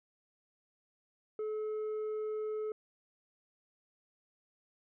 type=tone with tanh clipping; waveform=sine; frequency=430 Hz; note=A4; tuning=40 cents flat; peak=-35 dBFS; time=1.39-2.72 s; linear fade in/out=2 ms; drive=4 dB; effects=none